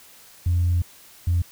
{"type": "tone pair in turn", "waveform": "sine", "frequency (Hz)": [87.1, 86.66], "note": ["F2", "F2"], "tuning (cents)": [-4, -13], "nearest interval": "unison", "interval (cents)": 9, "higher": "first", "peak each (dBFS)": -16, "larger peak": "neither", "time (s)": [[0.46, 0.82], [1.27, 1.42]], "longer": "first", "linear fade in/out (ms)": 5, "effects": ["tanh soft clip ceiling -14 dBFS", "white hiss -49 dBFS RMS until 1.51 s"]}